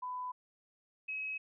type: tone pair in turn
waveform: sine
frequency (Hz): 1000 / 2556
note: B5 / D#7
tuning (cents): +21 / +46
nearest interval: octave + major third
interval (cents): 1625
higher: second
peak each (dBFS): -37 / -36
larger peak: second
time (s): 0.02-0.32 / 1.08-1.38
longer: neither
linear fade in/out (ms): 10
effects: none